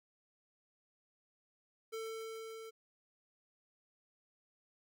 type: tone with level ramp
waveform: square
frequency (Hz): 446.6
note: A4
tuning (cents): +26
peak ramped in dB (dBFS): -40 to -48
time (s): 1.92-2.71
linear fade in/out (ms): 20
effects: none